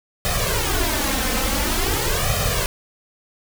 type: noise with flanger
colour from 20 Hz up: pink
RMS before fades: -21 dBFS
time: 0.25-2.66 s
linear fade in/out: 0 ms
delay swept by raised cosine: 1.6 to 3.9 ms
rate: 0.47 Hz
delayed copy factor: +0.9
effects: none

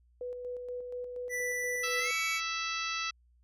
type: tone with tremolo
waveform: sine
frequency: 493.9 Hz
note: B4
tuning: in tune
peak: -35 dBFS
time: 0.21-2.11 s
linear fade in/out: 2 ms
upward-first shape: square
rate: 4.2 Hz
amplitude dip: 35%
type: tone with pitch glide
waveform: square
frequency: 1975.5 to 2256 Hz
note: B6 to C#7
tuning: 0 to +30 cents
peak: -33 dBFS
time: 1.29-2.41 s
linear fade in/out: 50 ms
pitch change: +230 cents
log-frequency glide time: 1.99-2.11 s
type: harmonic tone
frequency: 660 Hz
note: E5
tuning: 2 cents sharp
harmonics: 2 / 3 / 4 / 5 / 6 / 7 / 8 / 9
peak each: -37 / -41 / -37 / -43 / -42 / -43 / -47 / -44 dBFS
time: 1.83-3.11 s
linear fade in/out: 10 ms
effects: added 60 Hz sine -62 dBFS peak until 3.43 s + resampled to 32000 Hz

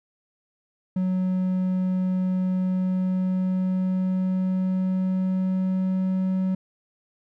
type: tone with pitch glide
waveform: triangle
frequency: 185 to 187.58 Hz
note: F#3 to F#3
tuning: 0 to +24 cents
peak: -19 dBFS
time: 0.96-6.55 s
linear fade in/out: 5 ms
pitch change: +24 cents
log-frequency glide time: 2.55-6.32 s
effects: none

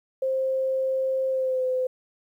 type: tone with pitch glide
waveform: sine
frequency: 527 to 511.7 Hz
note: C5 to C5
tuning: +12 to -39 cents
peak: -22 dBFS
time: 0.22-1.87 s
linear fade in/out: 5 ms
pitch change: -51 cents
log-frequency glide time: 1.3-1.65 s
effects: 10-bit

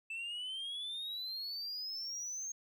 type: exponential sweep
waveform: sine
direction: up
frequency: 2637 to 6490 Hz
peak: -36 dBFS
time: 0.1-2.52 s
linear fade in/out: 5 ms
effects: tanh soft clip ceiling -38 dBFS + 13-bit

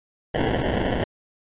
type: noise with sample-and-hold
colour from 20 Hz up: white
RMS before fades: -23 dBFS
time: 0.34-1.04 s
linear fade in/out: 5 ms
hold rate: 1225 Hz
effects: resampled to 8000 Hz

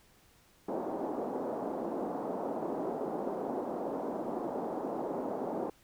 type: band-pass noise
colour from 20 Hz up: pink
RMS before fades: -36 dBFS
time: 0.68-5.7 s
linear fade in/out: 5 ms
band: 240 to 840 Hz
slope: 24 dB/octave
effects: pink hiss -64 dBFS RMS until 5.83 s

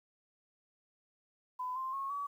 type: tone with pitch steps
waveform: sine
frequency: 1006 / 1048.1 / 1092 / 1137.7 Hz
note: B5 / C6 / C#6 / C#6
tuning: +32 / +3 / -26 / +45 cents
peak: -35 dBFS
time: 1.59-2.27 s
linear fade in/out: 10 ms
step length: 170 ms
effects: 11-bit

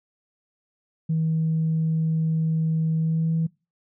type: tone with pitch glide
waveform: sine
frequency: 160.3 to 162.82 Hz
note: E3 to E3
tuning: -48 to -21 cents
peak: -19 dBFS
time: 1.09-3.47 s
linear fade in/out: 10 ms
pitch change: +27 cents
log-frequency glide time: 2.97-3.34 s
effects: noise-tail reverb RT60 0.3 s tail -25 dB re dry + tanh soft clip ceiling -16 dBFS

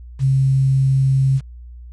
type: tone with quantisation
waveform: sine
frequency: 134.2 Hz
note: C3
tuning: 44 cents sharp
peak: -12 dBFS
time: 0.19-1.41 s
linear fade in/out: 50 ms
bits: 7
effects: added 60 Hz sine -34 dBFS peak until 1.92 s + resampled to 22050 Hz

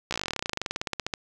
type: slowing click train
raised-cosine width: 0.2 ms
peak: -11 dBFS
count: 29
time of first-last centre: 0.11-1.138 s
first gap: 15 ms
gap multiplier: 1.06
effects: none

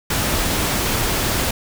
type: noise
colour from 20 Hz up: pink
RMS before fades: -20 dBFS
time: 0.1-1.51 s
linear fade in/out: 5 ms
effects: none

